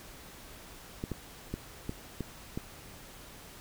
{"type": "clicks", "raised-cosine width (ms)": 3, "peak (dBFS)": -21, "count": 6, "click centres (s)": [1.039, 1.117, 1.54, 1.894, 2.207, 2.575], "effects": ["pink hiss -50 dBFS RMS until 3.6 s"]}